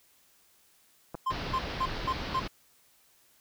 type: clicks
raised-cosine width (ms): 1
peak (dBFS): -24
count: 2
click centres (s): 1.145 / 1.151
type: tone bursts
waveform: triangle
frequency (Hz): 1046.5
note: C6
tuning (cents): 0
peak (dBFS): -24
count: 5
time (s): 1.26-2.4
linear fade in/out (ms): 10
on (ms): 60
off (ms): 210
type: low-pass noise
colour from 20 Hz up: pink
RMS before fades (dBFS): -36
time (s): 1.3-2.48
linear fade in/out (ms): 10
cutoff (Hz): 5100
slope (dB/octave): 48
effects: white hiss -64 dBFS RMS until 3.4 s